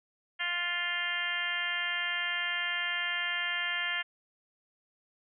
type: harmonic tone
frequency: 350 Hz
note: F4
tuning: 4 cents sharp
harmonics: 2 / 3 / 4 / 5 / 6 / 7 / 8 / 9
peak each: -45 / -44 / -40 / -34 / -35 / -43 / -38 / -39 dBFS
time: 0.39-4.03 s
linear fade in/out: 20 ms
effects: none